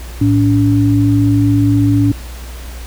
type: tone pair together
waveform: sine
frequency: 110 / 285.8 Hz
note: A2 / D4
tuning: 0 / -47 cents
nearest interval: octave + perfect fourth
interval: 1653 cents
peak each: -11 dBFS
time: 0.21-2.12 s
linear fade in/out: 5 ms
effects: added 60 Hz sine -26 dBFS peak until 2.86 s + pink hiss -35 dBFS RMS until 2.86 s